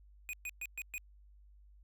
square tone bursts, 2482 Hz, D#7, 5 cents flat, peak -39 dBFS, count 5, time 0.29-0.98 s, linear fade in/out 0 ms, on 42 ms, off 120 ms, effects added 50 Hz sine -57 dBFS peak until 1.83 s

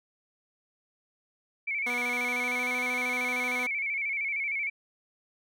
sine tone with vibrato, 2252 Hz, C#7, 27 cents sharp, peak -28 dBFS, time 1.67-4.7 s, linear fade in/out 10 ms, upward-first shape square, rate 13 Hz, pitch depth 55 cents each way
10% pulse tone with pitch glide, 244.1 to 249.1 Hz, B3 to B3, -20 to +15 cents, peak -25 dBFS, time 1.86-3.67 s, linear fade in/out 10 ms, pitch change +35 cents, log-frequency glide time 2.02-2.73 s
effects none

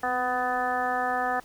harmonic tone with a mistuned harmonic, 250 Hz, B3, 21 cents sharp, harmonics 1 / 2 / 3 / 4 / 5 / 6 / 7, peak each -38 / -34 / -27 / -36 / -32 / -37 / -32 dBFS, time 0.03-1.4 s, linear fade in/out 5 ms, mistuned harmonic 1, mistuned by +29 cents, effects pink hiss -53 dBFS RMS until 1.44 s

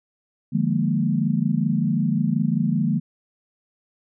sine chord, Bb dominant seventh, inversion first, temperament equal with one note detuned, 150.26 / 174.61 / 207.7 / 233.1 Hz, D3 / F3 / Ab3 / Bb3, +40 / 0 / 0 / 0 cents, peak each -24 dBFS, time 0.52-3 s, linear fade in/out 20 ms, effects none

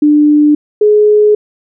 sine tone pair in turn, 297.5 / 420.8 Hz, D4 / G#4, +22 / +23 cents, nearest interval tritone, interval 601 cents, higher second, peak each -4 dBFS, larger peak neither, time 0.02-0.55 / 0.81-1.35 s, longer second, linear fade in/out 5 ms, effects none

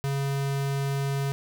square tone, 138.59 Hz, C#3, in tune, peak -26 dBFS, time 0.04-1.32 s, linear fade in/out 0 ms, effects 9-bit

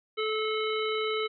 harmonic tone, 434 Hz, A4, 24 cents flat, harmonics 1 / 3 / 5 / 7 / 9, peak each -29 / -34 / -36 / -37 / -39 dBFS, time 0.17-1.28 s, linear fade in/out 20 ms, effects none

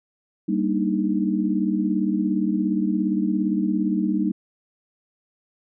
sine chord, Eb major seventh, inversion first, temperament equal, 196 / 233.1 / 293.7 / 311.1 Hz, G3 / Bb3 / D4 / Eb4, 0 / 0 / 0 / 0 cents, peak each -23 / -26 / -29 / -24 dBFS, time 0.48-4.32 s, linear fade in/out 10 ms, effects none

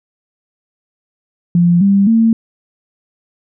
sine tone with pitch steps, 173.4 / 198.04 / 226.2 Hz, F3 / G3 / A3, -12 / +18 / +48 cents, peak -7 dBFS, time 1.55-2.33 s, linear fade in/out 2 ms, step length 260 ms, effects none

